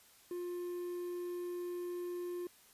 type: tone with quantisation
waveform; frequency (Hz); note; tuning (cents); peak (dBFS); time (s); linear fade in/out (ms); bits
triangle; 353.3; F4; +20; -36; 0.31-2.47; 2; 10
effects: white hiss -63 dBFS RMS until 2.73 s + resampled to 32000 Hz